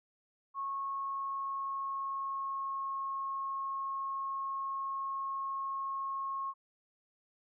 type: tone with pitch glide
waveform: sine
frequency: 1096 to 1086.5 Hz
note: C#6 to C#6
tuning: -20 to -35 cents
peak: -34 dBFS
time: 0.54-6.54 s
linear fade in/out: 50 ms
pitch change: -15 cents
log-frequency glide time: 0.71-3.01 s
effects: none